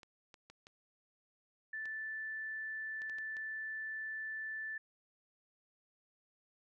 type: clicks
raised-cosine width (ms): 0.2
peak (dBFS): -37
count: 9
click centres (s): 0.032 / 0.342 / 0.5 / 0.669 / 1.856 / 3.019 / 3.097 / 3.185 / 3.368
type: tone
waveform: sine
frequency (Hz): 1758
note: A6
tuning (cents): -2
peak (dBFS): -39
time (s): 1.73-4.78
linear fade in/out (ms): 5
effects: none